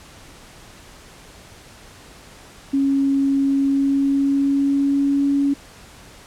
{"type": "tone with pitch glide", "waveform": "sine", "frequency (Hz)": [275, 280.6], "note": ["C#4", "C#4"], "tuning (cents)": [-14, 21], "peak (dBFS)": -15, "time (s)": [2.73, 5.54], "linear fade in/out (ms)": 10, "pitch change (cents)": 35, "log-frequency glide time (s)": [3.53, 5.31], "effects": ["pink hiss -44 dBFS RMS until 6.26 s", "low-pass 10000 Hz 12 dB/octave"]}